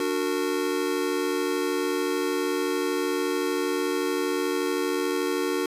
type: chord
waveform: square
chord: D augmented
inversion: none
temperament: just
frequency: 293.7 / 367.1 / 458.9 Hz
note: D4 / F#4 / A#4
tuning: 0 / -14 / -27 cents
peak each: -30 / -28 / -30 dBFS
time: 0-5.66 s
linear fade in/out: 2 ms
effects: resampled to 32000 Hz